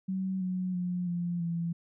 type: tone with pitch steps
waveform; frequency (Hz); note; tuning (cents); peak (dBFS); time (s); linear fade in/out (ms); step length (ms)
sine; 189.2 / 183.92 / 178.79 / 173.8 / 168.95; F#3 / F#3 / F3 / F3 / E3; +39 / -10 / +41 / -8 / +43; -29; 0.08-1.73; 10; 330
effects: none